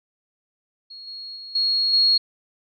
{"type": "tone with level steps", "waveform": "sine", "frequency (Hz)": 4304, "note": "C8", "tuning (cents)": 48, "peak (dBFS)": [-37, -33, -35, -18, -14], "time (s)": [0.9, 2.18], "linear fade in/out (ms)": 10, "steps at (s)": [1.07, 1.36, 1.55, 1.93], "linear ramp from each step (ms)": 5, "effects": []}